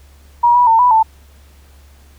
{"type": "tone with pitch steps", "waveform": "sine", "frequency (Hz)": [955, 977, 903, 987, 886], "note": ["A#5", "B5", "A5", "B5", "A5"], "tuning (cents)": [42, -19, 45, -1, 12], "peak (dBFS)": -7, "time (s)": [0.43, 1.03], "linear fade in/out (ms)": 10, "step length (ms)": 120, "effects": ["added 70 Hz sine -42 dBFS peak until 2.18 s", "pink hiss -51 dBFS RMS until 2.18 s"]}